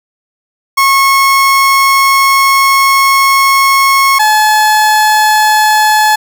30% pulse tone pair in turn, 1092 / 857.3 Hz, C#6 / A5, -26 / -45 cents, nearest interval major third, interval 419 cents, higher first, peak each -3 dBFS, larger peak neither, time 0.77-4.19 / 4.19-6.16 s, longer first, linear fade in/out 10 ms, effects none

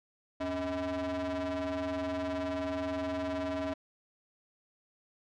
45% pulse ring-modulated tone, 179.4 Hz, F3, 47 cents sharp, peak -29 dBFS, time 0.4-3.74 s, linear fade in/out 10 ms, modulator 458 Hz, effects low-pass 4000 Hz 12 dB/octave

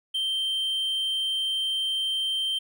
triangle tone, 3134 Hz, G7, 1 cent flat, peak -23 dBFS, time 0.14-2.59 s, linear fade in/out 10 ms, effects none

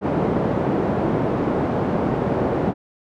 pink band-pass noise, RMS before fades -21 dBFS, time 0.01-2.74 s, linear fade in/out 50 ms, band 150 to 690 Hz, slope 12 dB/octave, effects none

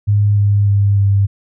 sine tone with pitch steps, 103 / 101.82 / 100.65 / 99.49 Hz, G#2 / G#2 / G2 / G2, -14 / -34 / +46 / +26 cents, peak -9 dBFS, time 0.07-1.27 s, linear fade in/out 20 ms, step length 300 ms, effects none

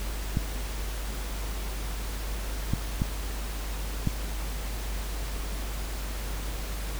clicks, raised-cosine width 5 ms, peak -12 dBFS, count 4, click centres 0.371 / 2.736 / 3.019 / 4.073 s, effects added 50 Hz sine -31 dBFS peak until 6.99 s + pink hiss -39 dBFS RMS until 6.99 s

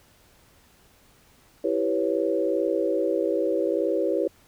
sine chord, C# half-diminished seventh, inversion first, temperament equal, 329.6 / 392 / 493.9 / 554.4 Hz, E4 / G4 / B4 / C#5, 0 / 0 / 0 / 0 cents, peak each -27 dBFS, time 1.64-4.28 s, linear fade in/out 5 ms, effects pink hiss -58 dBFS RMS until 4.47 s

